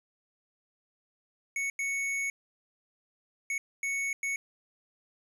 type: tone bursts at uneven times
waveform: square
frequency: 2217 Hz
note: C#7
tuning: in tune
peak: -30 dBFS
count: 5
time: 1.56-1.7 / 1.79-2.3 / 3.5-3.58 / 3.83-4.13 / 4.23-4.36 s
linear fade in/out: 2 ms
effects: low-pass 11000 Hz 12 dB/octave + 10-bit